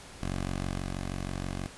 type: tone with level steps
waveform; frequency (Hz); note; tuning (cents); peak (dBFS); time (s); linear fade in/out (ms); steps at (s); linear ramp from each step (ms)
10% pulse; 46.25; F#1; 0; -23 / -25; 0.21-1.67; 10; 0.78; 2
effects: pink hiss -48 dBFS RMS until 1.77 s + resampled to 24000 Hz